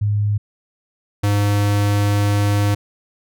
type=tone pair in turn; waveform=sine / square; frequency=103.83 / 102.28 Hz; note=G#2 / G#2; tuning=0 / -26 cents; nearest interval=unison; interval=26 cents; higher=first; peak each=-15 dBFS; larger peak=neither; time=0.01-0.38 / 1.23-2.75 s; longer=second; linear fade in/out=10 ms; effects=none